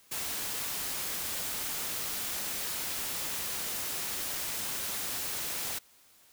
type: noise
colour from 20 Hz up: white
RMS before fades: -35 dBFS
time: 0.11-5.79 s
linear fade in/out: 10 ms
effects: white hiss -61 dBFS RMS until 6.32 s